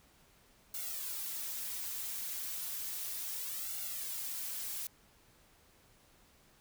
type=noise with flanger; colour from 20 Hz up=blue; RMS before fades=-40 dBFS; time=0.74-4.87 s; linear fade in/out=2 ms; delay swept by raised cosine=1.4 to 6.3 ms; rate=0.33 Hz; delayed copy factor=+1; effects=pink hiss -65 dBFS RMS until 6.6 s